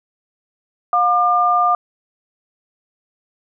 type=tone pair together; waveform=sine; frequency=713.5 / 1200 Hz; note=F5 / D6; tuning=+37 / +37 cents; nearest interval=major sixth; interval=900 cents; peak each=-16 / -14 dBFS; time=0.93-1.75 s; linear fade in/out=2 ms; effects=none